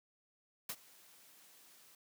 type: noise with ADSR envelope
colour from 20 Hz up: white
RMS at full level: -39 dBFS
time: 0.69-1.95 s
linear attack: 4 ms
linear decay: 57 ms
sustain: -23 dB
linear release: 3 ms
effects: high-pass 150 Hz 12 dB/octave